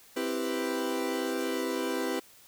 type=chord; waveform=40% pulse; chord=C major seventh; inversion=none; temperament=equal; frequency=261.6 / 329.6 / 392 / 493.9 Hz; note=C4 / E4 / G4 / B4; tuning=0 / 0 / 0 / 0 cents; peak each=-34 dBFS; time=0.16-2.2 s; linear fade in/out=10 ms; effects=white hiss -56 dBFS RMS until 2.47 s